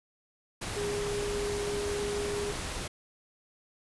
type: tone in noise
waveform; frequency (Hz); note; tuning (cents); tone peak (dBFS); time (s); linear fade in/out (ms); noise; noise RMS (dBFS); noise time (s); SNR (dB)
sine; 409.9; G#4; -23; -31; 0.76-2.52; 10; pink; -36; 0.61-2.88; +2
effects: resampled to 24000 Hz